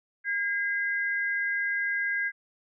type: tone pair together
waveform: sine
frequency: 1622.1 / 2039 Hz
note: G#6 / C7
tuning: -41 / -45 cents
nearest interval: major third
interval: 396 cents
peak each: -27 / -31 dBFS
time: 0.24-2.32 s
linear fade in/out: 50 ms
effects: none